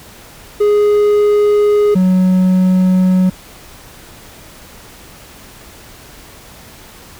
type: tone pair in turn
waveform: triangle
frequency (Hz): 415.3 / 185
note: G#4 / F#3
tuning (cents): 0 / 0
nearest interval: octave + major second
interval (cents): 1400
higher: first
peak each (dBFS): -6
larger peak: neither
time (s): 0.6-1.95 / 1.95-3.3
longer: neither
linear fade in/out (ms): 10
effects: pink hiss -38 dBFS RMS until 7.19 s